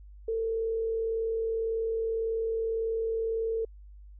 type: tone with frequency modulation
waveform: sine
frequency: 450 Hz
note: A4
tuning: 39 cents sharp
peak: -27 dBFS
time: 0.28-3.65 s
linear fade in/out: 5 ms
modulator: 41.8 Hz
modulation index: 0.25
effects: added 50 Hz sine -46 dBFS peak until 4.19 s